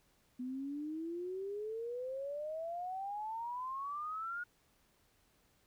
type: exponential sweep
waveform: sine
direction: up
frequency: 246.9 to 1450 Hz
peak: -38 dBFS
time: 0.39-4.44 s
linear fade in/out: 10 ms
effects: pink hiss -72 dBFS RMS until 5.66 s